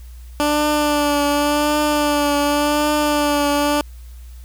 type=tone with vibrato; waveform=15% pulse; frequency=293.7 Hz; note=D4; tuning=in tune; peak=-9 dBFS; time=0.4-3.81 s; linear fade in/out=0 ms; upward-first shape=triangle; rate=0.89 Hz; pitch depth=35 cents each way; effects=added 60 Hz sine -34 dBFS peak until 4.44 s + white hiss -52 dBFS RMS until 4.44 s